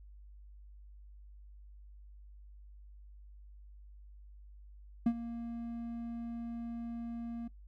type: tone with ADSR envelope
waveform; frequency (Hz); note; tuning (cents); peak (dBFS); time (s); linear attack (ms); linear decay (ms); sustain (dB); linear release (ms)
triangle; 233.4; A#3; +2; -21; 5.06-7.48; 5; 64; -15; 8
effects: noise-tail reverb RT60 0.1 s tail -19 dB re dry + added 50 Hz sine -51 dBFS peak until 7.67 s